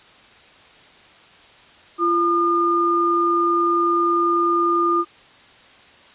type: tone pair together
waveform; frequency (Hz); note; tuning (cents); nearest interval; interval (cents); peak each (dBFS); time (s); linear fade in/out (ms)
sine; 342.2 / 1212; F4 / D#6; -35 / -46; octave + minor seventh; 2189; -20 / -17; 1.98-5.05; 50
effects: white hiss -48 dBFS RMS until 6.14 s + resampled to 8000 Hz

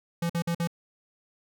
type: tone bursts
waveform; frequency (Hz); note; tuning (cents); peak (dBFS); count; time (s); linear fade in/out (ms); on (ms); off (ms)
square; 169.7; F3; -49; -26; 4; 0.22-0.674; 5; 76; 50
effects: none

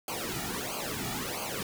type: noise with flanger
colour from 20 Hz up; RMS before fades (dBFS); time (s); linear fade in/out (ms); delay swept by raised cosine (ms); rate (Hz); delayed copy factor
pink; -35; 0.08-1.63; 2; 0.54 to 1.94; 1.5; -0.9
effects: none

